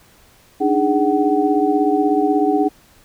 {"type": "tone cluster", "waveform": "sine", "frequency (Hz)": [291.4, 307.8, 413.6, 751], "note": ["D4", "D#4", "G#4", "F#5"], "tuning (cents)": [-13, -19, -7, 26], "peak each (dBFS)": -19, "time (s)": [0.6, 2.69], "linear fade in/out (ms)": 20, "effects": ["pink hiss -51 dBFS RMS until 3.04 s"]}